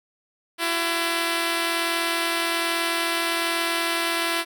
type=tone pair together; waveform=5% pulse; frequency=336.2 / 377.4 Hz; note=E4 / F#4; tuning=+34 / +34 cents; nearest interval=major second; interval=200 cents; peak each=-11 / -21 dBFS; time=0.58-4.45 s; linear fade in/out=50 ms; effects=none